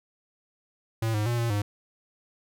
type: tone with pitch steps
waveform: square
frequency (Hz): 112.7 / 105.7 / 119.3 / 117.1 / 102.9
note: A2 / G#2 / A#2 / A#2 / G#2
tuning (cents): +42 / +31 / +41 / +8 / -16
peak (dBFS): -25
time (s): 1.02-1.62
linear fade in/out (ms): 5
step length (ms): 120
effects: none